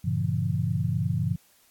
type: chord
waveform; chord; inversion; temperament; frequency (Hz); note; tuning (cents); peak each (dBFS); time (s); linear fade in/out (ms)
sine; G diminished seventh; none; just; 98 / 117.6 / 141.12 / 169.34; G2 / Bb2 / Db3 / Fb3; 0 / +16 / +31 / +47; -29; 0.04-1.36; 10
effects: white hiss -61 dBFS RMS until 1.7 s + AAC 64 kbps